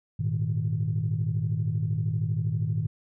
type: chord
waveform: sine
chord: Ab suspended second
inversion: none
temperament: equal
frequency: 103.83 / 116.54 / 155.56 Hz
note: Ab2 / Bb2 / Eb3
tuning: 0 / 0 / 0 cents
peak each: -28 dBFS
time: 0.19-2.87 s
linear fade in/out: 10 ms
effects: tanh soft clip ceiling -17 dBFS